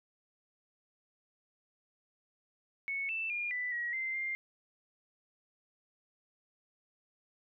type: tone with pitch steps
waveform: sine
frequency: 2209 / 2655 / 2417 / 1985 / 1908 / 2080 / 2100 Hz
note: C#7 / E7 / D7 / B6 / A#6 / C7 / C7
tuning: -7 / +12 / +49 / +8 / +40 / -11 / +6 cents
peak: -33 dBFS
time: 2.88-4.35 s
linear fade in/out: 0 ms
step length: 210 ms
effects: none